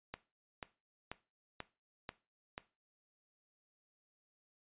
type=click train; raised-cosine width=0.3 ms; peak=-25 dBFS; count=6; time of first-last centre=0.14-2.579 s; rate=2.05 Hz; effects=noise-tail reverb RT60 0.3 s tail -17 dB re dry + resampled to 8000 Hz